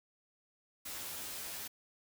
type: noise with comb filter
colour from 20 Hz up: white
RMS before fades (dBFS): -43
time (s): 0.85-1.68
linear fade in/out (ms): 10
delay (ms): 12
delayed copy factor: +0.95
effects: none